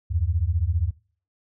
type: beating tone pair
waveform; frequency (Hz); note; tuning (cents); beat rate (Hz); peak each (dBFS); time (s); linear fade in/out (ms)
sine; 76.8 / 91.8; D#2 / F#2; -22 / -13; 15; -23; 0.1-0.91; 20
effects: noise-tail reverb RT60 0.4 s tail -19 dB re dry